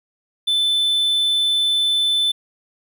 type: tone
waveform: triangle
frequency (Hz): 3520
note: A7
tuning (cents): 0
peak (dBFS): -14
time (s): 0.47-2.32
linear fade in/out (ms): 10
effects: 9-bit